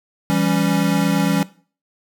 square chord, C# diminished, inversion first, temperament equal with one note detuned, 167.21 / 196 / 277.2 Hz, E3 / G3 / C#4, +25 / 0 / 0 cents, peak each -21 dBFS, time 0.3-1.43 s, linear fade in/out 0 ms, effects noise-tail reverb RT60 0.4 s tail -18 dB re dry

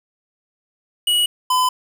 square tone pair in turn, 2919 / 1010.8 Hz, F#7 / B5, -24 / +40 cents, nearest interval octave + tritone, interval 1836 cents, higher first, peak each -15 dBFS, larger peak neither, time 1.07-1.26 / 1.5-1.69 s, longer neither, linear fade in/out 5 ms, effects 7-bit

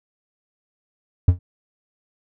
triangle tone with exponential decay, 89.1 Hz, F2, 35 cents sharp, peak -4 dBFS, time 1.28-1.39 s, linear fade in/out 5 ms, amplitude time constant 23 ms, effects none

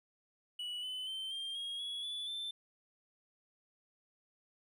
triangle tone with pitch steps, 2943 / 3022 / 3104 / 3187 / 3273 / 3361 / 3452 / 3545 Hz, F#7 / F#7 / G7 / G7 / G#7 / G#7 / A7 / A7, -10 / +36 / -18 / +28 / -26 / +20 / -34 / +12 cents, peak -37 dBFS, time 0.59-2.51 s, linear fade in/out 5 ms, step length 240 ms, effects none

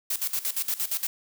blue noise with tremolo, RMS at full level -27 dBFS, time 0.1-1.07 s, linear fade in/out 5 ms, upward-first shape square, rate 8.6 Hz, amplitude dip 80%, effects none

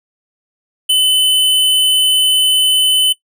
square tone, 3025 Hz, F#7, 38 cents sharp, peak -9 dBFS, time 0.89-3.13 s, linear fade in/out 10 ms, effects noise-tail reverb RT60 0.1 s tail -19 dB re dry

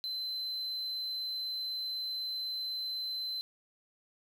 triangle tone, 4064 Hz, B7, 49 cents sharp, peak -33 dBFS, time 0.04-3.41 s, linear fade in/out 0 ms, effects 10-bit

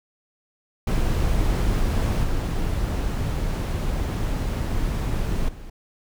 brown noise with level steps, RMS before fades -21 / -24 / -38 dBFS, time 0.87-5.7 s, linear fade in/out 5 ms, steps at 2.23 / 5.48 s, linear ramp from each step 10 ms, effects none

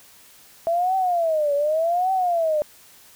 sine tone with vibrato, 659.3 Hz, E5, in tune, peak -18 dBFS, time 0.67-2.62 s, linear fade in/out 0 ms, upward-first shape triangle, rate 0.86 Hz, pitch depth 270 cents each way, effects white hiss -50 dBFS RMS until 3.15 s

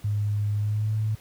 sine tone with pitch glide, 103.83 to 108.24 Hz, G#2 to A2, 0 to -28 cents, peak -22 dBFS, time 0.04-1.15 s, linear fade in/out 5 ms, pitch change +72 cents, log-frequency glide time 0.57-0.94 s, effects pink hiss -53 dBFS RMS until 1.2 s + high-pass 60 Hz 12 dB/octave

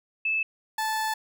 sine / 30% pulse tone pair in turn, 2619 / 874 Hz, E7 / A5, -12 / -12 cents, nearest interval octave + perfect fifth, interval 1900 cents, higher first, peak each -23 dBFS, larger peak neither, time 0.25-0.43 / 0.78-1.14 s, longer second, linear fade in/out 5 ms, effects none

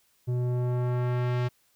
square tone with low-pass filter sweep, 123.47 Hz, B2, in tune, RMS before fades -27 dBFS, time 0.27-1.49 s, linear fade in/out 20 ms, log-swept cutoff 360 to 3700 Hz, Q 0.73, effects white hiss -67 dBFS RMS until 1.75 s

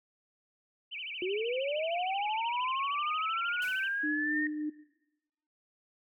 sine tone with vibrato, 2637 Hz, E7, in tune, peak -37 dBFS, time 0.91-3.89 s, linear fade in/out 20 ms, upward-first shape sine, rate 13 Hz, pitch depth 270 cents each way
sine linear sweep, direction up, 353.3 to 1857 Hz, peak -30 dBFS, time 1.22-4.47 s, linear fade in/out 2 ms
white noise with exponential decay, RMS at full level -46 dBFS, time 3.62-4.08 s, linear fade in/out 1 ms, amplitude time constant 100 ms
sine tone with tremolo, 302.2 Hz, D4, 50 cents sharp, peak -30 dBFS, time 4.03-4.7 s, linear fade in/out 10 ms, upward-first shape triangle, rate 3.4 Hz, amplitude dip 45%
effects noise-tail reverb RT60 1.0 s tail -19 dB re dry + AAC 64 kbps

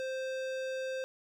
sine tone with hard clipping, 523.3 Hz, C5, in tune, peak -36 dBFS, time 0-1.04 s, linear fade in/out 0 ms, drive 17 dB, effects none

